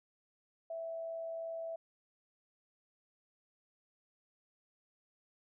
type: tone with amplitude modulation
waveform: sine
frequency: 659.3 Hz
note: E5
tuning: in tune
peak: -37 dBFS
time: 0.7-1.76 s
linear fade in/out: 5 ms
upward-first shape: sine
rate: 103 Hz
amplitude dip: 30%
effects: none